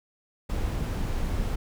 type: noise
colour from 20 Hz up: brown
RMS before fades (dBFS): -28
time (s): 0.49-1.56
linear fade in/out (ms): 10
effects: none